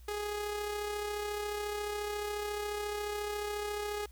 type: tone with amplitude modulation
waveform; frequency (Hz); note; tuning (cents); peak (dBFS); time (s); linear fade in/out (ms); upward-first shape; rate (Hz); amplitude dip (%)
sawtooth; 415.3; G#4; 0; -29; 0.08-4.06; 5; sine; 34.2; 35
effects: added 60 Hz sine -50 dBFS peak until 4.11 s + white hiss -65 dBFS RMS until 4.11 s